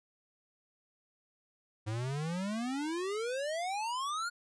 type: exponential sweep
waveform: square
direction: up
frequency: 104.3 to 1456 Hz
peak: -34 dBFS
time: 1.86-4.3 s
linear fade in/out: 20 ms
effects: resampled to 22050 Hz